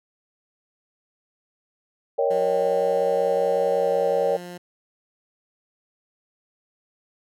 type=chord; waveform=sine; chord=Eb dominant seventh; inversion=second; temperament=equal with one note detuned; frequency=466.2 / 556.9 / 622.3 / 784 Hz; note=Bb4 / Db5 / Eb5 / G5; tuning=0 / +8 / 0 / 0 cents; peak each=-23 / -22 / -28 / -28 dBFS; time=2.18-4.37 s; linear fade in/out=10 ms
type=tone with pitch glide; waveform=15% pulse; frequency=180 to 176.91 Hz; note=F#3 to F3; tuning=-47 to +23 cents; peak=-29 dBFS; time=2.3-4.58 s; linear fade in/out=10 ms; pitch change=-30 cents; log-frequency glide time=3.77-3.87 s
effects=none